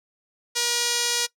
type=tone with band-pass filter; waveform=sawtooth; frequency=478.1 Hz; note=A#4; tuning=44 cents sharp; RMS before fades=-24 dBFS; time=0.55-1.27 s; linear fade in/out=20 ms; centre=5800 Hz; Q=1.4; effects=noise-tail reverb RT60 0.1 s tail -20 dB re dry